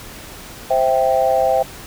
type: chord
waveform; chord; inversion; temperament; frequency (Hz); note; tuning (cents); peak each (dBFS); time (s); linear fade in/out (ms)
sine; C major; none; equal; 523.3 / 659.3 / 784; C5 / E5 / G5; 0 / 0 / 0; -17; 0.7-1.63; 10
effects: tanh soft clip ceiling -3 dBFS + pink hiss -36 dBFS RMS until 1.86 s